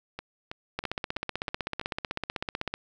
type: two click trains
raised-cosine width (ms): 0.3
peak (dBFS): -20 / -14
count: 6 / 32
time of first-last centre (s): 0.19-1.813 / 0.79-2.74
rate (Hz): 3.08 / 15.9
effects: none